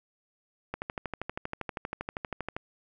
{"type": "click train", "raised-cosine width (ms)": 0.5, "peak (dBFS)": -18, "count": 24, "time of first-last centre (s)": [0.74, 2.565], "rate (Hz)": 12.6, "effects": []}